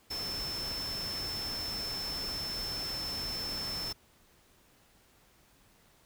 sine tone in noise, 5300 Hz, E8, 9 cents sharp, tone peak -35 dBFS, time 0.1-3.93 s, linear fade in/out 10 ms, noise pink, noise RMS -42 dBFS, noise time 0.1-3.93 s, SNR +4 dB, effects pink hiss -64 dBFS RMS until 6.05 s

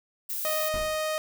violet noise, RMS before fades -32 dBFS, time 0.29-0.69 s, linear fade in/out 10 ms
sawtooth tone, 622 Hz, D#5, 1 cent flat, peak -23 dBFS, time 0.45-1.18 s, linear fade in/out 0 ms
brown noise with exponential decay, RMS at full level -31 dBFS, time 0.74-1.11 s, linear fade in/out 0 ms, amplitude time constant 80 ms
effects none

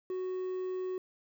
triangle tone with quantisation, 370 Hz, F#4, in tune, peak -31 dBFS, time 0.1-0.98 s, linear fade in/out 2 ms, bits 10, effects none

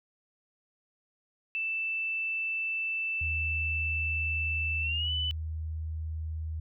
sine tone with pitch glide, 2650 to 2992 Hz, E7 to F#7, +9 to +19 cents, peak -29 dBFS, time 1.55-5.31 s, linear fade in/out 0 ms, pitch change +210 cents, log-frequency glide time 4.81-5.11 s
sine tone, 79.2 Hz, D#2, 31 cents sharp, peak -32 dBFS, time 3.21-6.6 s, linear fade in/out 5 ms
effects none

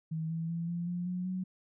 sine tone with pitch steps, 160 / 163.93 / 167.95 / 172.08 / 176.3 / 180.63 / 185.07 Hz, D#3 / E3 / E3 / F3 / F3 / F#3 / F#3, +49 / -9 / +33 / -25 / +17 / -41 / +1 cents, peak -32 dBFS, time 0.11-1.44 s, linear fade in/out 10 ms, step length 190 ms, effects none

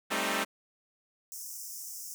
5% pulse chord, A half-diminished seventh, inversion third, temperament equal with one note detuned, 196 / 220 / 264.7 / 311.1 Hz, G3 / A3 / C4 / Eb4, 0 / 0 / +20 / 0 cents, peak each -23 dBFS, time 0.1-0.45 s, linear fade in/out 20 ms
pink high-pass noise, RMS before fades -42 dBFS, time 1.32-2.14 s, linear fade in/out 0 ms, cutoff 5300 Hz, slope 96 dB/octave
effects none

